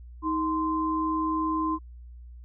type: tone pair together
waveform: sine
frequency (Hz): 316.2 / 1038.7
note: D#4 / C6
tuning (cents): +28 / -13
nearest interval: octave + major sixth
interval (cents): 2059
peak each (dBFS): -27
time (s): 0.22-1.79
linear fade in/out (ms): 50
effects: added 60 Hz sine -42 dBFS peak until 2.44 s